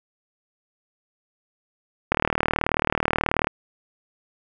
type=click train; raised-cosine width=0.5 ms; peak=-4 dBFS; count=53; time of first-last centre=2.12-3.471 s; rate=38.5 Hz; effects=none